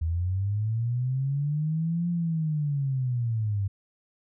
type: linear two-way sweep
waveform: sine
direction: up then down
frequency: 78.8 to 174.5 to 96.6 Hz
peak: -24 dBFS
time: 0.01-3.68 s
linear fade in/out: 10 ms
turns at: 2.09 s
effects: none